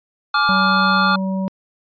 square chord, D diminished, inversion second, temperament just, 845.8 / 1174.7 / 1409.6 Hz, Ab5 / D6 / F6, +31 / 0 / +16 cents, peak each -23 / -18 / -18 dBFS, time 0.34-1.16 s, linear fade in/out 5 ms
harmonic tone, 190.7 Hz, G3, 47 cents flat, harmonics 1 / 3 / 5, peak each -19 / -29 / -33 dBFS, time 0.49-1.48 s, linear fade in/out 0 ms
effects resampled to 11025 Hz

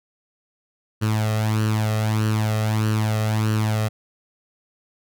sawtooth tone with flanger, 108.5 Hz, A2, 24 cents flat, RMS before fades -21 dBFS, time 1.01-3.89 s, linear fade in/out 20 ms, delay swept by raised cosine 0.68 to 1.59 ms, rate 1.6 Hz, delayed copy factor +0.65, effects none

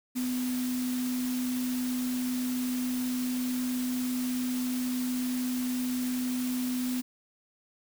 sine tone in noise, 251.1 Hz, B3, 29 cents sharp, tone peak -28 dBFS, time 0.15-7.02 s, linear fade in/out 20 ms, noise white, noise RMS -40 dBFS, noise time 0.15-7.02 s, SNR +9 dB, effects none

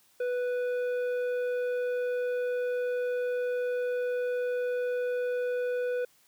sine tone with tanh clipping, 493.9 Hz, B4, in tune, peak -29 dBFS, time 0.2-6.05 s, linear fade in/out 5 ms, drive 9 dB, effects white hiss -64 dBFS RMS until 6.27 s + high-pass 80 Hz 12 dB/octave

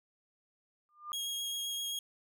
sine tone with exponential growth, 1200 Hz, D6, 37 cents sharp, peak -34 dBFS, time 0.89-1.12 s, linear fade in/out 0 ms, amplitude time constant 50 ms
sawtooth tone with vibrato, 3278 Hz, G#7, 23 cents flat, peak -32 dBFS, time 1.13-1.99 s, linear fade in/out 2 ms, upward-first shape sine, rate 7.7 Hz, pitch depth 10 cents each way
effects none

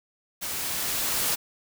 white noise with level ramp, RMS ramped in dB -32 to -25 dBFS, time 0.41-1.36 s, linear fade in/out 20 ms, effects none

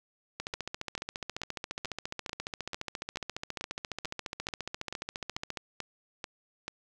two click trains, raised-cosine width 0.2 ms, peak -18 / -19 dBFS, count 76 / 15, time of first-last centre 0.4-5.572 / 0.54-6.68 s, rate 14.5 / 2.28 Hz, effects none

